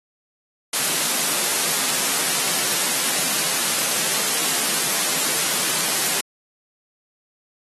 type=high-pass noise; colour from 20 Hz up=white; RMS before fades=-21 dBFS; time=0.73-6.21 s; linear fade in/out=5 ms; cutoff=140 Hz; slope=48 dB/octave; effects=AAC 32 kbps